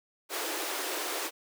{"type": "high-pass noise", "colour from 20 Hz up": "pink", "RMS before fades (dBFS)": -34, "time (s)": [0.29, 1.31], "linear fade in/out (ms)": 50, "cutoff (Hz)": 300, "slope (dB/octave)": 96, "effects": []}